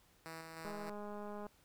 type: tone with tremolo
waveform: 5% pulse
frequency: 162.4 Hz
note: E3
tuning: 26 cents flat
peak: -35 dBFS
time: 0.26-0.9 s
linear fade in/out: 0 ms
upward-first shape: square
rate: 3.3 Hz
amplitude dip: 30%
type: click train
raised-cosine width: 1 ms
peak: -34 dBFS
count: 170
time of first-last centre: 0.65-1.466 s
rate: 207 Hz
effects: pink hiss -69 dBFS RMS until 1.64 s